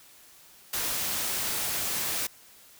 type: noise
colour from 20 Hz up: white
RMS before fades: -30 dBFS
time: 0.73-2.27 s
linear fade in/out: 5 ms
effects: white hiss -54 dBFS RMS until 2.79 s